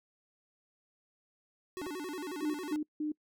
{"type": "tone with vibrato", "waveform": "square", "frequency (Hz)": 329.6, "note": "E4", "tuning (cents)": 0, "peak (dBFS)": -38, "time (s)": [1.77, 2.76], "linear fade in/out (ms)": 0, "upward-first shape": "square", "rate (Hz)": 11, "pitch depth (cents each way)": 200}
{"type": "clicks", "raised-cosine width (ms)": 1, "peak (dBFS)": -32, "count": 2, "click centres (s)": [1.816, 1.867]}
{"type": "tone bursts", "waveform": "sine", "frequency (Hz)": 302.9, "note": "D#4", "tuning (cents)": -46, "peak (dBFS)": -31, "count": 3, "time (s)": [2.42, 3.12], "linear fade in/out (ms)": 5, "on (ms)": 120, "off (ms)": 170}
{"effects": ["noise-tail reverb RT60 0.1 s tail -25 dB re dry"]}